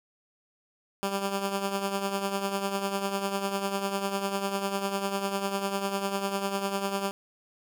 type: tone with tremolo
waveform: 10% pulse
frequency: 197.1 Hz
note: G3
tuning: 10 cents sharp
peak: -17 dBFS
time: 1.03-7.11 s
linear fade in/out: 0 ms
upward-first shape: triangle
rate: 10 Hz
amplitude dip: 65%
effects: none